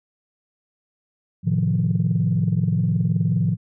sine chord, F dominant seventh, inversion first, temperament equal, 110 / 130.81 / 155.56 / 174.61 Hz, A2 / C3 / Eb3 / F3, 0 / 0 / 0 / 0 cents, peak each -22 / -25 / -22 / -21 dBFS, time 1.43-3.57 s, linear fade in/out 50 ms, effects tanh soft clip ceiling -10 dBFS

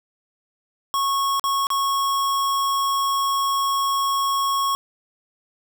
square tone with dropouts, 1100 Hz, C#6, 14 cents flat, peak -20 dBFS, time 0.94-4.75 s, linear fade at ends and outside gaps 0 ms, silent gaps 1.396-1.44 / 1.669-1.703 s, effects 10-bit

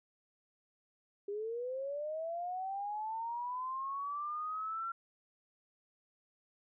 sine linear sweep, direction up, 397.8 to 1365 Hz, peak -36 dBFS, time 1.28-4.92 s, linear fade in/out 5 ms, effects none

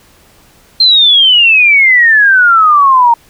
sine exponential sweep, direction down, 4190 to 920 Hz, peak -3 dBFS, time 0.8-3.14 s, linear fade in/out 5 ms, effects pink hiss -45 dBFS RMS until 3.29 s

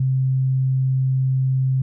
sine tone, 131.5 Hz, C3, 9 cents sharp, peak -16 dBFS, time 0-1.82 s, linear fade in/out 5 ms, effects none

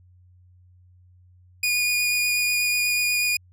sawtooth tone with vibrato, 2449 Hz, D#7, 28 cents flat, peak -17 dBFS, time 1.63-3.37 s, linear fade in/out 5 ms, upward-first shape sine, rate 8.2 Hz, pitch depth 10 cents each way, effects added 90 Hz sine -51 dBFS peak until 3.52 s

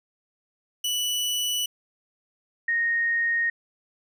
sawtooth / sine tone pair in turn, 2960 / 1859.5 Hz, F#7 / A#6, 0 / -5 cents, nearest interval minor sixth, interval 805 cents, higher first, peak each -21 dBFS, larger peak neither, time 0.84-1.66 / 2.68-3.5 s, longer neither, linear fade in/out 5 ms, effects none

